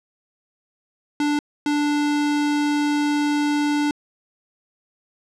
square tone bursts at uneven times, 293.7 Hz, D4, in tune, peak -19 dBFS, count 2, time 1.2-1.39 / 1.66-3.91 s, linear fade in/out 2 ms, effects low-pass 7000 Hz 12 dB/octave

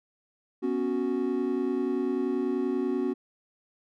triangle chord, B suspended second, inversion none, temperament equal, 246.9 / 277.2 / 370 Hz, B3 / C#4 / F#4, 0 / 0 / 0 cents, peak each -29 / -28 / -27 dBFS, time 0.62-3.14 s, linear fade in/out 20 ms, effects none

